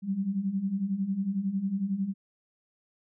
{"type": "beating tone pair", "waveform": "sine", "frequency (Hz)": [187.4, 198.4], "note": ["F#3", "G3"], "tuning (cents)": [22, 21], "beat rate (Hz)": 11, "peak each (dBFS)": [-33, -28], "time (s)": [0.02, 2.14], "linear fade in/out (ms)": 50, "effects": []}